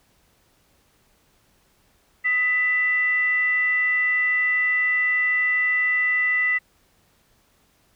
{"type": "tone with frequency modulation", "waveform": "sine", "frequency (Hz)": 1988, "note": "B6", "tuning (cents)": 11, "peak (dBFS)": -18, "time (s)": [2.24, 6.59], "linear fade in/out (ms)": 20, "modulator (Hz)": 725, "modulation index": 0.26, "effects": ["pink hiss -62 dBFS RMS until 7.95 s"]}